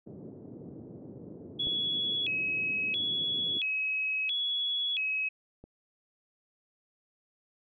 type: band-pass noise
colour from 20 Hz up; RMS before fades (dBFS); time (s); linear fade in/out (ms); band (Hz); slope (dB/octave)
white; -46; 0.06-3.59; 10; 100 to 400; 24
type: tone with vibrato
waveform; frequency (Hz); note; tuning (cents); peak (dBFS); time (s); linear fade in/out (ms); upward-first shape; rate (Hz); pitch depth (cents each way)
sine; 2936; F#7; -14; -28; 1.59-5.29; 10; square; 0.74; 240
type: clicks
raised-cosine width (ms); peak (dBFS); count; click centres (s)
2; -27 / -36; 2; 1.671 / 5.64
effects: none